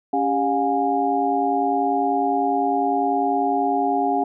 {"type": "tone cluster", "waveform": "sine", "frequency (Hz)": [278.2, 398.9, 715, 825], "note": ["C#4", "G4", "F5", "G#5"], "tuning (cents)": [6, 30, 41, -12], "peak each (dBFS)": [-24, -26, -21, -24], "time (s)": [0.13, 4.24], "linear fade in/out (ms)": 5, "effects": []}